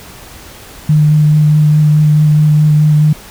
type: tone with vibrato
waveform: sine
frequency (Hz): 151.5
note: D#3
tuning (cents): -46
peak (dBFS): -5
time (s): 0.89-3.13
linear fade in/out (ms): 5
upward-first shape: sine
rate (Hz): 4.7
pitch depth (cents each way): 13
effects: pink hiss -34 dBFS RMS until 3.3 s